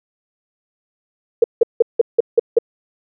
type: tone bursts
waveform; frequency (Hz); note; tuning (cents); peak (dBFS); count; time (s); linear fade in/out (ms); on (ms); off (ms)
sine; 464.2; A#4; -7; -6; 7; 1.42-2.587; 5; 21; 170
effects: none